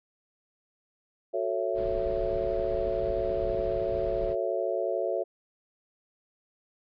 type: chord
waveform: sine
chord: F# minor seventh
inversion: none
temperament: just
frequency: 370 / 444 / 555 / 666 Hz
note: F#4 / A4 / C#5 / E5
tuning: 0 / +16 / +2 / +18 cents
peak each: -33 / -33 / -31 / -31 dBFS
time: 1.33-5.24 s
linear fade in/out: 20 ms
type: noise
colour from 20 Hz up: brown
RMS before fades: -38 dBFS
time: 1.74-4.36 s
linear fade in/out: 50 ms
type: clicks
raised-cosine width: 3 ms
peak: -31 dBFS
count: 3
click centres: 3.499 / 3.548 / 4.233 s
effects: resampled to 11025 Hz